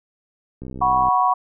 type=click train; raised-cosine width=3 ms; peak=-21 dBFS; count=31; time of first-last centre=0.62-1.085 s; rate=64.5 Hz
type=chord; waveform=sine; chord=F# suspended fourth; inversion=none; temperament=equal with one note detuned; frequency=740 / 977.5 / 1108.7 Hz; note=F#5 / B5 / C#6; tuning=0 / -18 / 0 cents; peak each=-19 dBFS; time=0.81-1.34 s; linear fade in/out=10 ms
effects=none